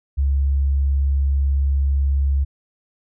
sine tone, 69.1 Hz, C#2, 5 cents flat, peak -15 dBFS, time 0.17-2.45 s, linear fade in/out 20 ms, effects none

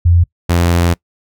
sine / sawtooth tone pair in turn, 86.2 / 86.2 Hz, F2 / F2, -22 / -22 cents, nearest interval unison, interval 0 cents, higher neither, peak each -6 dBFS, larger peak neither, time 0.05-0.24 / 0.49-0.94 s, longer second, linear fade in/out 10 ms, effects noise-tail reverb RT60 0.1 s tail -23 dB re dry

